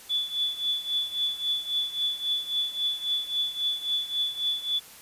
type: tone with tremolo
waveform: sine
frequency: 3454 Hz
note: A7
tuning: 33 cents flat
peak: -22 dBFS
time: 0.09-4.8 s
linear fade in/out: 20 ms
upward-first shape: triangle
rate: 3.7 Hz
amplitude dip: 85%
effects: white hiss -48 dBFS RMS until 5.01 s + resampled to 32000 Hz